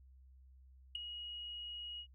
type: tone with ADSR envelope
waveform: sine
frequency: 2894 Hz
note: F#7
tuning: 39 cents flat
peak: -32 dBFS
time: 0.95-2.07 s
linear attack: 4 ms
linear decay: 8 ms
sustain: -11 dB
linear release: 77 ms
effects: tanh soft clip ceiling -32 dBFS + added 65 Hz sine -58 dBFS peak until 2.14 s